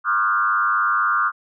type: tone with frequency modulation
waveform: sine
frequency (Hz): 1300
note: E6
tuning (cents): -24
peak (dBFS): -16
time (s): 0.04-1.32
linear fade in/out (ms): 50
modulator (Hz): 104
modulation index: 1.8
effects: none